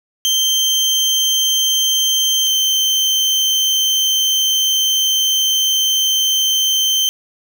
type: tone pair in turn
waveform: 30% pulse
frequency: 3136 / 3113 Hz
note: G7 / G7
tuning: 0 / -13 cents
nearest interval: unison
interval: 13 cents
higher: first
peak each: -10 dBFS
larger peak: neither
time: 0.25-2.47 / 2.47-7.09 s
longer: second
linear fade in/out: 0 ms
effects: none